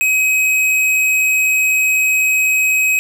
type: tone with hard clipping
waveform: sine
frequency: 2536 Hz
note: D#7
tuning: 32 cents sharp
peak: -13 dBFS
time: 0.01-2.99 s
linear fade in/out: 0 ms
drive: 13 dB
effects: none